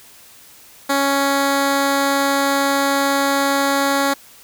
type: tone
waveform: 10% pulse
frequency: 277.7 Hz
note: C#4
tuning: 3 cents sharp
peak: -7 dBFS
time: 0.89-4.14 s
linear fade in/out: 10 ms
effects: white hiss -45 dBFS RMS until 4.43 s